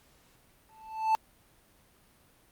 triangle tone with exponential growth, 880 Hz, A5, in tune, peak -18 dBFS, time 0.69-1.15 s, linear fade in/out 0 ms, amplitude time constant 100 ms, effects pink hiss -63 dBFS RMS until 2.51 s + Opus 48 kbps

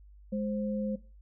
sine tone pair together, 208.7 / 523.9 Hz, G#3 / C5, +9 / +2 cents, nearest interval octave + major third, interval 1593 cents, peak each -30 / -36 dBFS, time 0.32-0.96 s, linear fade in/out 10 ms, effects noise-tail reverb RT60 0.3 s tail -17 dB re dry + added 50 Hz sine -51 dBFS peak until 1.21 s

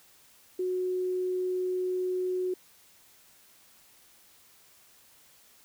sine tone, 366.9 Hz, F#4, 15 cents flat, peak -27 dBFS, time 0.59-2.54 s, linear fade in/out 5 ms, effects white hiss -59 dBFS RMS until 5.64 s

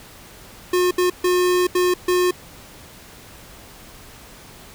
square tone bursts at uneven times, 360.1 Hz, F#4, 47 cents flat, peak -16 dBFS, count 5, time 0.73-0.91 / 0.98-1.1 / 1.24-1.67 / 1.75-1.94 / 2.08-2.31 s, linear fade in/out 5 ms, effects pink hiss -43 dBFS RMS until 4.74 s

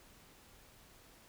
silence, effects pink hiss -61 dBFS RMS until 1.28 s

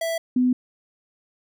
square / sine tone pair in turn, 660 / 251 Hz, E5 / B3, +2 / +28 cents, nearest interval octave + perfect fourth, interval 1674 cents, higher first, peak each -24 / -16 dBFS, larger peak second, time 0.01-0.18 / 0.36-0.53 s, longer neither, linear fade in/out 5 ms, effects none

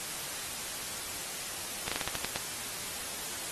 slowing click train, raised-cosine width 0.2 ms, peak -13 dBFS, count 8, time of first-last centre 1.88-2.36 s, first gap 36 ms, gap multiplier 1.21, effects white hiss -38 dBFS RMS until 3.51 s + AAC 32 kbps

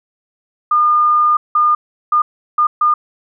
sine tone bursts at uneven times, 1213 Hz, D#6, 44 cents flat, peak -9 dBFS, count 5, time 0.71-1.37 / 1.55-1.75 / 2.12-2.22 / 2.58-2.67 / 2.81-2.94 s, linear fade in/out 5 ms, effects none

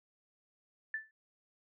sine tone with exponential decay, 1760 Hz, A6, in tune, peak -31 dBFS, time 0.94-1.11 s, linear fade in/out 2 ms, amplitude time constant 36 ms, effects none

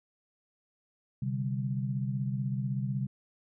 sine chord, C suspended second, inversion none, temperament equal, 130.81 / 146.83 / 196 Hz, C3 / D3 / G3, 0 / 0 / 0 cents, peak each -31 / -37 / -35 dBFS, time 1.22-3.07 s, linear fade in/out 5 ms, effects none

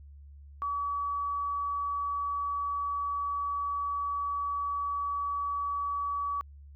sine tone, 1140 Hz, C#6, 48 cents sharp, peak -29 dBFS, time 0.62-6.41 s, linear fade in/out 0 ms, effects added 71 Hz sine -47 dBFS peak until 6.75 s

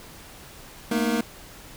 square tone cluster, 220.4 / 237.7 / 308.5 / 470.1 Hz, A3 / A#3 / D#4 / A#4, +3 / +34 / -15 / +15 cents, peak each -27 / -27 / -30 / -30 dBFS, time 0.91-1.21 s, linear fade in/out 5 ms, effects pink hiss -45 dBFS RMS until 1.76 s

